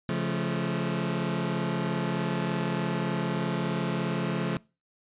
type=chord; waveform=sawtooth; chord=Db augmented; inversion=none; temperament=just; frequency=138.59 / 173.24 / 216.5 Hz; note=Db3 / F3 / A3; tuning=0 / -14 / -28 cents; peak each=-28 / -26 / -28 dBFS; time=0.09-4.57 s; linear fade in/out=0 ms; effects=noise-tail reverb RT60 0.3 s tail -23 dB re dry + resampled to 8000 Hz